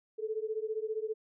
sine beating tone pair, 430 / 445 Hz, A4 / A4, -40 / +20 cents, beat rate 15 Hz, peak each -35 / -36 dBFS, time 0.18-1.14 s, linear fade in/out 20 ms, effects none

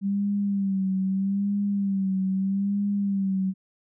sine tone with vibrato, 196 Hz, G3, in tune, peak -22 dBFS, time 0.01-3.54 s, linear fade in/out 50 ms, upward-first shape sine, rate 0.79 Hz, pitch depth 58 cents each way, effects none

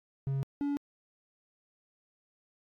triangle tone pair in turn, 136.3 / 285.6 Hz, C#3 / D4, -29 / -48 cents, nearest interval octave + minor second, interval 1281 cents, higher second, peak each -27 dBFS, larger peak neither, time 0.27-0.43 / 0.61-0.77 s, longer neither, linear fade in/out 0 ms, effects AAC 48 kbps

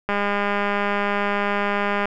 click train, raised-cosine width 0.5 ms, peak -8 dBFS, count 400, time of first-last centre 0.09-2.056 s, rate 203 Hz, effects none

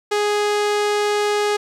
sawtooth tone, 415.3 Hz, G#4, in tune, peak -13 dBFS, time 0.11-1.57 s, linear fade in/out 10 ms, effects low-pass 8000 Hz 12 dB/octave + 9-bit

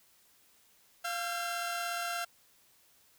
sawtooth tone cluster, 696 / 1355 / 1596 Hz, F5 / E6 / G6, -6 / +47 / +31 cents, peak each -33 / -34 / -37 dBFS, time 1.04-2.25 s, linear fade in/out 10 ms, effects white hiss -65 dBFS RMS until 3.18 s

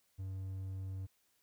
triangle tone, 95.2 Hz, F#2, 50 cents sharp, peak -37 dBFS, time 0.18-1.07 s, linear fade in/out 20 ms, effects white hiss -75 dBFS RMS until 1.42 s

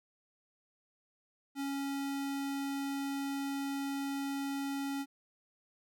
square tone, 277.2 Hz, C#4, in tune, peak -35 dBFS, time 1.55-5.06 s, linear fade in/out 50 ms, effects none

